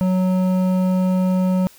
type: tone with hard clipping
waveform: sine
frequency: 185 Hz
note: F#3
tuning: in tune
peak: -17 dBFS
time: 0.01-1.67 s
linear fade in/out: 0 ms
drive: 10 dB
effects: white hiss -48 dBFS RMS until 1.78 s